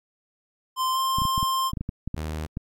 square tone with pitch glide, 1039 to 1053.5 Hz, C6 to C6, -12 to +12 cents, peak -23 dBFS, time 0.76-1.72 s, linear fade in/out 50 ms, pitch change +24 cents, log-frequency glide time 0.92-0.98 s
clicks, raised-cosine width 5 ms, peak -17 dBFS, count 12, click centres 1.185 / 1.219 / 1.253 / 1.379 / 1.429 / 1.734 / 1.772 / 1.81 / 1.891 / 2.076 / 2.144 / 2.571 s
sawtooth tone, 77.78 Hz, D#2, in tune, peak -25 dBFS, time 2.16-2.47 s, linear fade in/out 20 ms
effects AAC 64 kbps

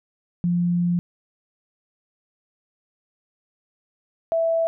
sine tone pair in turn, 174.61 / 659.2 Hz, F3 / E5, 0 / 0 cents, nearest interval octave + major seventh, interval 2300 cents, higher second, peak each -18 dBFS, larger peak neither, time 0.44-0.99 / 4.32-4.67 s, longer first, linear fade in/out 0 ms, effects none

